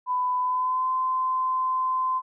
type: tone with pitch glide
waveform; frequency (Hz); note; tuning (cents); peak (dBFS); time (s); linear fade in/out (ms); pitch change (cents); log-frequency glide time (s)
sine; 1000 to 1031.1; B5 to C6; +21 to -26; -22; 0.06-2.22; 50; +53; 0.39-0.9
effects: none